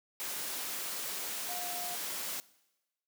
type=tone in noise; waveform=sine; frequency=710 Hz; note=F5; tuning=28 cents sharp; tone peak=-41 dBFS; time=1.49-1.95 s; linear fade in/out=0 ms; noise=white; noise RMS=-38 dBFS; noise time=0.2-2.4 s; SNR=-6 dB; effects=noise-tail reverb RT60 1.0 s tail -21 dB re dry + high-pass 200 Hz 12 dB/octave